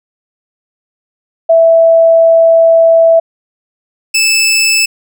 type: tone pair in turn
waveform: sine / 20% pulse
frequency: 659.3 / 2627 Hz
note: E5 / E7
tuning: 0 / -7 cents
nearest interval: 2 octaves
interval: 2393 cents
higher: second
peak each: -3 dBFS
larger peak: neither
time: 1.49-3.2 / 4.14-4.86 s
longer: first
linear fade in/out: 10 ms
effects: none